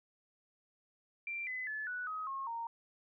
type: tone with pitch steps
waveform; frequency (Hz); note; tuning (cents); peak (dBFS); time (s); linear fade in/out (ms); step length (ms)
sine; 2360 / 2019 / 1727.6 / 1478.1 / 1264.7 / 1082.1 / 925.8; D7 / B6 / A6 / F#6 / D#6 / C#6 / A#5; +8 / +38 / -32 / -2 / +28 / -42 / -12; -37; 1.27-2.67; 2; 200
effects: none